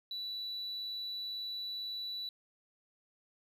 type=tone; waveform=triangle; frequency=3951 Hz; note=B7; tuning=in tune; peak=-35 dBFS; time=0.11-2.29 s; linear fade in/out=2 ms; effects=tanh soft clip ceiling -33 dBFS